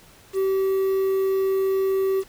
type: tone with quantisation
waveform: triangle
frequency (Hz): 384.6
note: G4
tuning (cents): -33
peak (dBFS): -17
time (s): 0.33-2.24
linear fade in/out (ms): 50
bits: 7
effects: pink hiss -51 dBFS RMS until 2.28 s